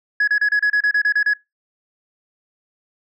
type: tone bursts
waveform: sine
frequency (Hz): 1680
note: G#6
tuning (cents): +19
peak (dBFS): -11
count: 11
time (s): 0.2-1.336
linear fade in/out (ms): 5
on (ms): 76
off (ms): 30
effects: noise-tail reverb RT60 0.2 s tail -24 dB re dry + tanh soft clip ceiling -12 dBFS